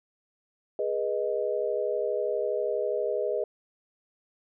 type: chord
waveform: sine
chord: G# minor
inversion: none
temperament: equal with one note detuned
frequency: 415.3 / 487.6 / 622.3 Hz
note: G#4 / B4 / D#5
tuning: 0 / -22 / 0 cents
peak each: -30 dBFS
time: 0.79-3.44 s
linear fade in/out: 2 ms
effects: none